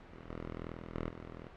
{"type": "tone with level steps", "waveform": "5% pulse", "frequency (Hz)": 41.26, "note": "E1", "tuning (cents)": 2, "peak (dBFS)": [-39, -30, -34, -25, -35], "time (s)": [0.11, 1.48], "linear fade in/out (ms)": 10, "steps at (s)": [0.29, 0.73, 0.95, 1.1], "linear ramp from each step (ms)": 2, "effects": ["pink hiss -54 dBFS RMS until 1.56 s", "low-pass 2000 Hz 12 dB/octave"]}